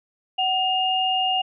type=tone pair together; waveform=sine; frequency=749.8 / 2831 Hz; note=F#5 / F7; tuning=+23 / +23 cents; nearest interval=octave + major seventh; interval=2300 cents; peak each=-22 dBFS; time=0.38-1.42 s; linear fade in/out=10 ms; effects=none